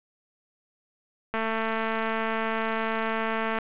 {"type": "click train", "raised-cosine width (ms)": 0.5, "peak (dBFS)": -14, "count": 502, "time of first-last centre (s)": [1.34, 3.587], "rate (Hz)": 223, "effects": ["resampled to 8000 Hz", "7-bit"]}